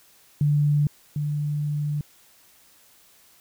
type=tone pair in turn; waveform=sine; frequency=146.83 / 147.77 Hz; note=D3 / D3; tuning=0 / +11 cents; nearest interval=unison; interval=11 cents; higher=second; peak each=-17 / -23 dBFS; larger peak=first; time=0.41-0.87 / 1.16-2.01 s; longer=second; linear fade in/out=2 ms; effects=white hiss -56 dBFS RMS until 3.4 s